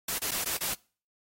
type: noise with dropouts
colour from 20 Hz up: white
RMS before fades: -31 dBFS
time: 0.08-0.74 s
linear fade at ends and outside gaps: 5 ms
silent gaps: 0.184-0.217 / 0.31-0.315 / 0.441-0.457 / 0.572-0.608 s
effects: noise-tail reverb RT60 0.4 s tail -24 dB re dry + AAC 48 kbps